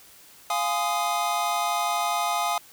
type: chord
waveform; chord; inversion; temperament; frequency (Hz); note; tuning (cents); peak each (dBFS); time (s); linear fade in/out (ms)
square; F minor seventh; none; equal with one note detuned; 698.5 / 830.6 / 1023.2 / 1244.5; F5 / Ab5 / C6 / Eb6; 0 / 0 / -39 / 0; -29 / -29 / -34 / -29; 0.5-2.58; 2
effects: white hiss -51 dBFS RMS until 2.72 s